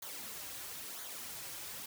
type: noise with flanger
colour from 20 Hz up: white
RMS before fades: -45 dBFS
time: 0.02-1.86 s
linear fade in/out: 5 ms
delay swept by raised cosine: 0.37 to 4.77 ms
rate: 1 Hz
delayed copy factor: -0.6
effects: none